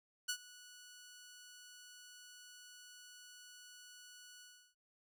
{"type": "tone with ADSR envelope", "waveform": "10% pulse", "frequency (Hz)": 1472, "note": "F#6", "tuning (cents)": -9, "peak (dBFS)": -26, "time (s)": [0.28, 4.75], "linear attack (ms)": 15, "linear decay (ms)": 74, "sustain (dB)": -21, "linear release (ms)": 340, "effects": []}